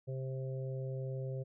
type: harmonic tone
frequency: 131.8 Hz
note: C3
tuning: 13 cents sharp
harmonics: 1 / 3 / 4 / 5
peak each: -37 / -46 / -45 / -57 dBFS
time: 0.07-1.44 s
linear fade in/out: 20 ms
effects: none